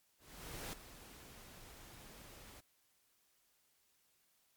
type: noise with ADSR envelope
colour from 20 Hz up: pink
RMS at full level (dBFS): -44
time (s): 0.18-2.61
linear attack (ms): 550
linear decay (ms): 3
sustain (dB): -12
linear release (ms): 14
effects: white hiss -75 dBFS RMS until 4.56 s + MP3 96 kbps